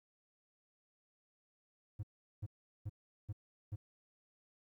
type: tone bursts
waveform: triangle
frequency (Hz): 103.83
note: G#2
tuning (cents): 0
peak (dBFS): -36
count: 5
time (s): 1.99-3.76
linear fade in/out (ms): 10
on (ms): 42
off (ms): 390
effects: 13-bit